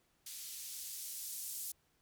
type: noise with band-pass filter sweep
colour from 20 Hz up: violet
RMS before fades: -45 dBFS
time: 0.26-1.72 s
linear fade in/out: 5 ms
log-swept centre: 3600 to 7500 Hz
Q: 0.72
effects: pink hiss -75 dBFS RMS until 2.01 s